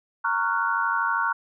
sine chord, Gb major seventh, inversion first, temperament just, 925 / 1110 / 1387.5 / 1480 Hz, Bb5 / Db6 / F6 / Gb6, -14 / +2 / -12 / 0 cents, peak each -27 dBFS, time 0.24-1.33 s, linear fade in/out 10 ms, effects none

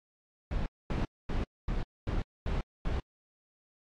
brown noise bursts, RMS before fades -31 dBFS, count 7, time 0.51-3 s, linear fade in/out 2 ms, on 150 ms, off 240 ms, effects low-pass 4000 Hz 12 dB/octave + AAC 64 kbps

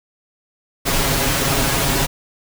pink noise with comb filter, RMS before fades -18 dBFS, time 0.85-2.07 s, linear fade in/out 20 ms, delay 7.3 ms, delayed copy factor +0.65, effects none

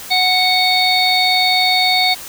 harmonic tone, 740 Hz, F#5, in tune, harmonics 1 / 3 / 5 / 6, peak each -17 / -17 / -17 / -17 dBFS, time 0.1-2.15 s, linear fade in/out 20 ms, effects white hiss -32 dBFS RMS until 2.28 s

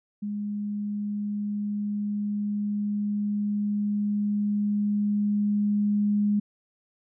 sine tone with level ramp, 206.5 Hz, G#3, 10 cents flat, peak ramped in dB -28 to -20 dBFS, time 0.22-6.4 s, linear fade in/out 10 ms, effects none

